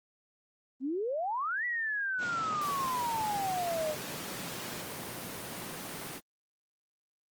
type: exponential two-way sweep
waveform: sine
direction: up then down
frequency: 248.2 to 1970 to 594 Hz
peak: -30 dBFS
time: 0.8-3.96 s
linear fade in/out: 50 ms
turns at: 1.65 s
type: high-pass noise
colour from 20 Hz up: pink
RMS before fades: -40 dBFS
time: 2.18-6.21 s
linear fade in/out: 50 ms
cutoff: 120 Hz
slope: 24 dB/octave
effects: Opus 24 kbps